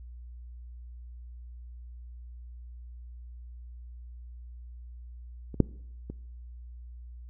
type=clicks; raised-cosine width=3 ms; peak=-27 / -6 / -24 dBFS; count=3; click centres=5.543 / 5.603 / 6.1 s; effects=noise-tail reverb RT60 0.7 s tail -23 dB re dry + added 60 Hz sine -42 dBFS peak until 7.29 s